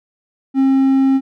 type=tone; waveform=triangle; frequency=268.2 Hz; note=C4; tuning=43 cents sharp; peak=-8 dBFS; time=0.54-1.21 s; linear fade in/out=50 ms; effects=none